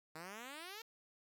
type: exponential sweep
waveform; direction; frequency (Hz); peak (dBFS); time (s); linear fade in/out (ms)
5% pulse; up; 152.9 to 465; -36; 0.15-0.82; 5
effects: none